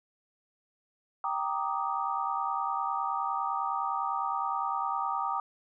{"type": "chord", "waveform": "sine", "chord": "Eb major seventh", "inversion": "first", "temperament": "equal", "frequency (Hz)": [784, 932.3, 1174.7, 1244.5], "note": ["G5", "Bb5", "D6", "Eb6"], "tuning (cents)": [0, 0, 0, 0], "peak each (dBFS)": -34, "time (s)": [1.24, 5.4], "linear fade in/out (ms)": 2, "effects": []}